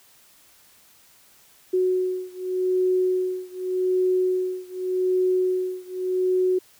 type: beating tone pair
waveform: sine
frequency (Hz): 368.5 / 369.35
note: F#4 / F#4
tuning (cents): -7 / -3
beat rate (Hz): 0.85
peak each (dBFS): -23 / -24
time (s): 1.73-6.59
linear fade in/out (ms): 10
effects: white hiss -55 dBFS RMS until 6.79 s